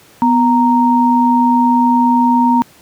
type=tone pair together; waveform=sine; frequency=246.9 / 929.9 Hz; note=B3 / A#5; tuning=0 / -5 cents; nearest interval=octave + major seventh; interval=2295 cents; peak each=-11 dBFS; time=0.22-2.62 s; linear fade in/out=0 ms; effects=pink hiss -45 dBFS RMS until 2.81 s + high-pass 100 Hz 12 dB/octave